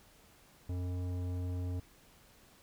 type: tone with tanh clipping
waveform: sine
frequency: 89.9 Hz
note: F#2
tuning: 49 cents flat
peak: -36 dBFS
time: 0.69-1.8 s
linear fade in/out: 5 ms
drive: 14 dB
effects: pink hiss -62 dBFS RMS until 2.62 s